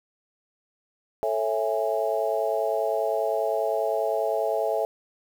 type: chord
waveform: sine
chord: A major seventh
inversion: none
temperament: just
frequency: 440 / 550 / 660 / 825 Hz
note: A4 / C#5 / E5 / G#5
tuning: 0 / -14 / +2 / -12 cents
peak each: -28 / -29 / -26 / -31 dBFS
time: 1.23-4.85 s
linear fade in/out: 0 ms
effects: 8-bit